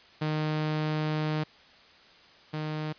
sawtooth tone pair in turn, 154 / 154 Hz, D#3 / D#3, -17 / -17 cents, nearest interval unison, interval 0 cents, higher neither, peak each -23 / -27 dBFS, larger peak first, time 0.21-1.44 / 2.53-2.93 s, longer first, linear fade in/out 10 ms, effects white hiss -55 dBFS RMS until 2.98 s + resampled to 11025 Hz

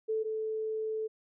sine tone pair in turn, 439.2 / 437.4 Hz, A4 / A4, -3 / -10 cents, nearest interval unison, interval 7 cents, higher first, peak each -28 / -31 dBFS, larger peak first, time 0.08-0.24 / 0.24-1.08 s, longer second, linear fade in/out 20 ms, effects none

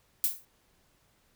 violet noise with exponential decay, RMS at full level -23 dBFS, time 0.24-0.45 s, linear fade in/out 0 ms, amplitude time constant 44 ms, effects pink hiss -68 dBFS RMS until 1.35 s

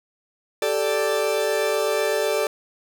40% pulse chord, G suspended second, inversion none, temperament equal, 392 / 440 / 587.3 Hz, G4 / A4 / D5, 0 / 0 / 0 cents, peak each -26 / -23 / -23 dBFS, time 0.62-2.47 s, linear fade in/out 2 ms, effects none

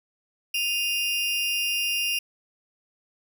35% pulse tone pair together, 2489 / 2794 Hz, D#7 / F7, 0 / 0 cents, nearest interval major second, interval 200 cents, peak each -29 / -23 dBFS, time 0.54-2.19 s, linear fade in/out 5 ms, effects none

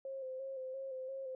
sine tone with vibrato, 528 Hz, C5, 16 cents sharp, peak -40 dBFS, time 0.05-1.35 s, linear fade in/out 2 ms, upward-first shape square, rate 2.9 Hz, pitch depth 31 cents each way, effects none

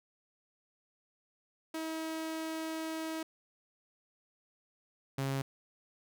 sawtooth tone pair in turn, 320.3 / 136 Hz, E4 / C#3, -50 / -33 cents, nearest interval octave + minor third, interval 1483 cents, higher first, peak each -32 / -28 dBFS, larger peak second, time 1.74-3.23 / 5.18-5.42 s, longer first, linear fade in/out 5 ms, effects none

